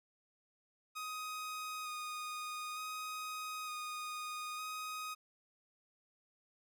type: tone with vibrato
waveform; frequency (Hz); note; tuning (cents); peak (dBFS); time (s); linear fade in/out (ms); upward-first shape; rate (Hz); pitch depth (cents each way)
sawtooth; 1244.5; D#6; 0; -37; 0.95-5.15; 20; square; 0.55; 13
effects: none